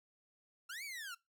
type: linear two-way sweep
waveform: sawtooth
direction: up then down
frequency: 1318.5 to 2345 to 1318.5 Hz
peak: -40 dBFS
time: 0.69-1.15 s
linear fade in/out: 10 ms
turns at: 0.84 s
effects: noise-tail reverb RT60 0.2 s tail -21 dB re dry